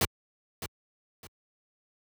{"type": "noise with echo", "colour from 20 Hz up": "pink", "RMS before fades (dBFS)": -25, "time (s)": [0.01, 0.05], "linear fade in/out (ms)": 2, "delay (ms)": 610, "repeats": 2, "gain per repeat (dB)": -11, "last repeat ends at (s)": 1.27, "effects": ["high-pass 60 Hz 12 dB/octave"]}